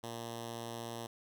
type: tone with notch filter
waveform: 5% pulse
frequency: 116.54 Hz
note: A#2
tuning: in tune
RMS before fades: -43 dBFS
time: 0.03-1.07 s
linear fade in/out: 10 ms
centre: 1400 Hz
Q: 1.5
effects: none